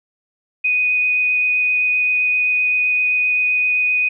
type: tone with vibrato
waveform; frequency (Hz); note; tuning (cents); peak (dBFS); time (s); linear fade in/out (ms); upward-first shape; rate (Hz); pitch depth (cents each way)
sine; 2489; D#7; 0; -14; 0.64-4.09; 10; sine; 7.7; 8
effects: none